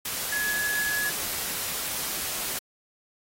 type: tone in noise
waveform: sine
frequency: 1689 Hz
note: G#6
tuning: 29 cents sharp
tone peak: -26 dBFS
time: 0.32-1.1 s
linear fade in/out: 5 ms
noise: white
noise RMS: -31 dBFS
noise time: 0.05-2.59 s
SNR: +2 dB
effects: AAC 48 kbps